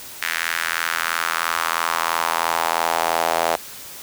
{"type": "tone with high-pass filter sweep", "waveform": "sawtooth", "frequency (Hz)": 83, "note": "E2", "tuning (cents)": 12, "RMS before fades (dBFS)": -22, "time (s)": [0.22, 3.56], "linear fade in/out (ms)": 0, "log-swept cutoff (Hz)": [1800, 670], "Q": 2.5, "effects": ["white hiss -37 dBFS RMS until 4.02 s"]}